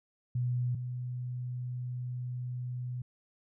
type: tone pair in turn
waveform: sine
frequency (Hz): 123.47 / 124.33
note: B2 / B2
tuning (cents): 0 / +12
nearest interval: unison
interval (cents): 12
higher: second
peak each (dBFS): -28 / -34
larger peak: first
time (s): 0.35-0.75 / 0.75-3.02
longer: second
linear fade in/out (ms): 5
effects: none